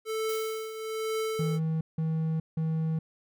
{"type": "tone with tremolo", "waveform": "square", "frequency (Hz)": 440, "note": "A4", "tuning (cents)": 0, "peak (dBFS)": -28, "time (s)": [0.05, 1.6], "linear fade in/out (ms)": 50, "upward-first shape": "triangle", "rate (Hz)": 1.1, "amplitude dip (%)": 70}
{"type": "noise with exponential decay", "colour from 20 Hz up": "blue", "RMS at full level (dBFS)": -41, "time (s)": [0.29, 1.31], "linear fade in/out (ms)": 2, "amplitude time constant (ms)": 220}
{"type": "tone bursts", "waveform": "triangle", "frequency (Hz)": 160, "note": "D#3", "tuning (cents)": 49, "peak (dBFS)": -24, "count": 3, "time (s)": [1.39, 2.99], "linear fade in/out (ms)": 5, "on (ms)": 420, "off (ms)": 170}
{"effects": []}